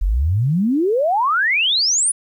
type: exponential sweep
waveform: sine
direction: up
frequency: 41.2 to 10080 Hz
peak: -14 dBFS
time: 0.01-2.12 s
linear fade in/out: 10 ms
effects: 9-bit